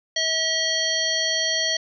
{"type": "harmonic tone with a mistuned harmonic", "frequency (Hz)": 643, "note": "E5", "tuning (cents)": -43, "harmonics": [1, 3, 5, 7, 9], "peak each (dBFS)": [-30, -27, -26, -25, -28], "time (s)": [0.16, 1.77], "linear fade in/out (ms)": 5, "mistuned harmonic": 7, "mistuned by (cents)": -32, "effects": []}